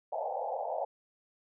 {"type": "band-pass noise", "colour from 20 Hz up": "white", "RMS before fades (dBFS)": -35, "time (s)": [0.12, 0.85], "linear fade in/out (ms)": 5, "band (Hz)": [490, 870], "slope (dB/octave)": 96, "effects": []}